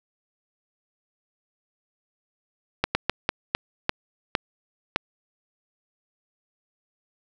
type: slowing click train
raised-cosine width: 0.3 ms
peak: -4 dBFS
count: 8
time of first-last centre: 2.84-4.96 s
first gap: 110 ms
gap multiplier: 1.33
effects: none